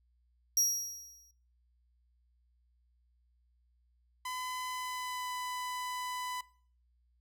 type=tone with exponential decay; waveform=40% pulse; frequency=5680 Hz; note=F8; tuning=28 cents sharp; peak=-23 dBFS; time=0.57-1.31 s; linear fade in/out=2 ms; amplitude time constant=160 ms
type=tone with pitch glide; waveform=sawtooth; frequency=1010 to 999 Hz; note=B5 to B5; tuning=+39 to +20 cents; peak=-33 dBFS; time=4.25-6.41 s; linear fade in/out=5 ms; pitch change=-19 cents; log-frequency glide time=4.69-5.3 s
effects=noise-tail reverb RT60 0.5 s tail -21 dB re dry + added 60 Hz sine -68 dBFS peak until 7.2 s